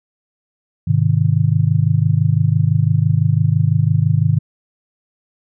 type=chord; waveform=sine; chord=Ab major; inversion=none; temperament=just; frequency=103.83 / 129.78 / 155.74 Hz; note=Ab2 / C3 / Eb3; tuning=0 / -14 / +2 cents; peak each=-16 dBFS; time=0.87-4.39 s; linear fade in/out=10 ms; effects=none